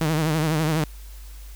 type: tone with vibrato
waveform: sawtooth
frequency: 156.6 Hz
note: D#3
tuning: 11 cents sharp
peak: -16 dBFS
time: 0.01-0.84 s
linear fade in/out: 2 ms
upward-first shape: triangle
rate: 12 Hz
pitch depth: 98 cents each way
effects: added 50 Hz sine -37 dBFS peak until 1.55 s + white hiss -50 dBFS RMS until 1.55 s